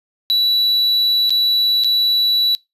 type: tone with dropouts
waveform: triangle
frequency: 3939 Hz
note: B7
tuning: 5 cents flat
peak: -11 dBFS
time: 0.3-2.55 s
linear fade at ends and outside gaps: 0 ms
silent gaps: 1.295-1.305 / 1.837-1.845 s
effects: noise-tail reverb RT60 0.2 s tail -24 dB re dry + resampled to 32000 Hz